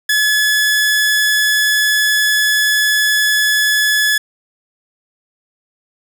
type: tone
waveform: sawtooth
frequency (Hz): 1709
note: G#6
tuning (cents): +49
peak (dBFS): -8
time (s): 0.09-4.18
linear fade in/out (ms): 5
effects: none